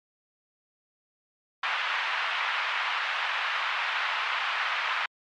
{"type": "band-pass noise", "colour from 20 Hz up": "pink", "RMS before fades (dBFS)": -29, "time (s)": [1.63, 5.06], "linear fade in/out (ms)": 5, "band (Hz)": [960, 3100], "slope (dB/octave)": 24, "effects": ["MP3 64 kbps"]}